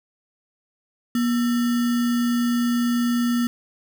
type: tone with sample-and-hold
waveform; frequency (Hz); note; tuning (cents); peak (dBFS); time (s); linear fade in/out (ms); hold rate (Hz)
sine; 239.6; A#3; +48; -18; 1.15-3.47; 2; 1575
effects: none